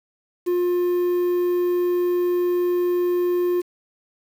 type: tone with quantisation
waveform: triangle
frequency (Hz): 354.6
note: F4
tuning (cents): +26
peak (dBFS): -16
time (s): 0.46-3.62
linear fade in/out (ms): 20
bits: 7
effects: none